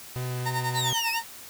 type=tone with vibrato; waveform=45% pulse; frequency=125.4 Hz; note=B2; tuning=27 cents sharp; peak=-29 dBFS; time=0.16-0.93 s; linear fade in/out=0 ms; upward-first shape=triangle; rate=3.4 Hz; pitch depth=11 cents each way
type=tone with tremolo; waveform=30% pulse; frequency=918 Hz; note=A#5; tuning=27 cents flat; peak=-23 dBFS; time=0.45-1.24 s; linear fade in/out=20 ms; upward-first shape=sine; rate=10 Hz; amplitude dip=80%
type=exponential two-way sweep; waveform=30% pulse; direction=down then up; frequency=4186 to 2503 to 3035 Hz; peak=-24 dBFS; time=0.74-1.2 s; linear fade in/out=50 ms; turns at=1.11 s
effects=white hiss -44 dBFS RMS until 1.49 s